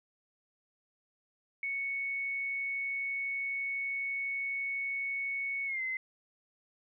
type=tone with pitch glide; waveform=sine; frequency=2217 to 2057 Hz; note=C#7 to C7; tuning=0 to -30 cents; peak=-32 dBFS; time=1.63-5.97 s; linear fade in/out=2 ms; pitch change=-130 cents; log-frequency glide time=5.66-5.82 s; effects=none